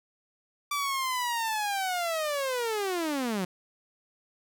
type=linear sweep; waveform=sawtooth; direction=down; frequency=1169 to 174.61 Hz; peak=-24 dBFS; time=0.71-3.45 s; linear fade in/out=5 ms; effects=none

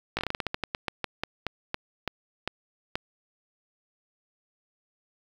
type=slowing click train; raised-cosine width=0.3 ms; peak=-12 dBFS; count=20; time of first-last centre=0.17-2.955 s; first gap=18 ms; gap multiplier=1.2; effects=7-bit

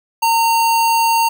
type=tone with sample-and-hold; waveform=sine; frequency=916 Hz; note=A#5; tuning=31 cents flat; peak=-11 dBFS; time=0.22-1.29 s; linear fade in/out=10 ms; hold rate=3675 Hz; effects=none

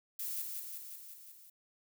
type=noise with echo; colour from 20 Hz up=violet; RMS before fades=-39 dBFS; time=0.19-0.42 s; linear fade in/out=5 ms; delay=180 ms; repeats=6; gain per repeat=-3 dB; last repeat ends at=1.5 s; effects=none

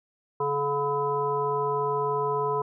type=harmonic tone; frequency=142.8 Hz; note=D3; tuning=48 cents flat; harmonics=1 / 3 / 5 / 7 / 9; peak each=-36 / -27 / -36 / -27 / -37 dBFS; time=0.4-2.62 s; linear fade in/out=5 ms; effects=none

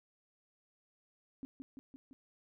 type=tone with echo; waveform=sine; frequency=267.9 Hz; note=C4; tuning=41 cents sharp; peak=-40 dBFS; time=1.43-1.45 s; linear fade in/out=0 ms; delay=170 ms; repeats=4; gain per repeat=-3 dB; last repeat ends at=2.13 s; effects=none

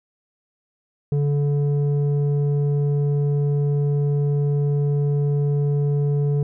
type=tone with low-pass filter; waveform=square; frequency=144.2 Hz; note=D3; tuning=31 cents flat; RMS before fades=-20 dBFS; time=1.12-6.43 s; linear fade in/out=2 ms; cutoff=330 Hz; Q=2.7; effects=none

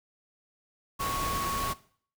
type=tone in noise; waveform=sine; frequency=1108.7 Hz; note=C#6; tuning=in tune; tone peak=-30 dBFS; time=0.99-1.74 s; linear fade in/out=20 ms; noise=pink; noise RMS=-34 dBFS; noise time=0.99-1.74 s; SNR=+1 dB; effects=noise-tail reverb RT60 0.5 s tail -18 dB re dry

